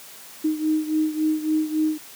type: beating tone pair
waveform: sine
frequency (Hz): 309.8 / 313.4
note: D#4 / D#4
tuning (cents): -7 / +13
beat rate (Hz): 3.6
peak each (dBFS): -21 / -25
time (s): 0.44-1.98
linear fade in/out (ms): 10
effects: white hiss -43 dBFS RMS until 2.15 s + high-pass 150 Hz 12 dB/octave